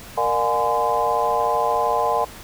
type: tone cluster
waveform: sine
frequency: 465.5 / 602 / 715 / 832 / 1024 Hz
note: A#4 / D5 / F5 / G#5 / C6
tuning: -2 / +43 / +41 / +3 / -38 cents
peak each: -25 / -25 / -24 / -23 / -23 dBFS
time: 0.17-2.25 s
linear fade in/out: 10 ms
effects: pink hiss -40 dBFS RMS until 2.43 s